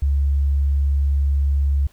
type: tone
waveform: sine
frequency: 70 Hz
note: C#2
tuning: 18 cents sharp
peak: -15 dBFS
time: 0.02-1.87 s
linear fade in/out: 5 ms
effects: pink hiss -56 dBFS RMS until 1.92 s